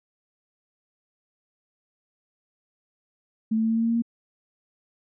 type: tone with pitch steps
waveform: sine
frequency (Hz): 220.4 / 222.2 / 224 / 225.8 / 227.6 / 229.5 / 231.4 / 233.2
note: A3 / A3 / A3 / A3 / A#3 / A#3 / A#3 / A#3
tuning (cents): +3 / +17 / +31 / +45 / -41 / -27 / -13 / +1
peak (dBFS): -20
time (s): 3.51-4.022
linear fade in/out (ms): 10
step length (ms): 64
effects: none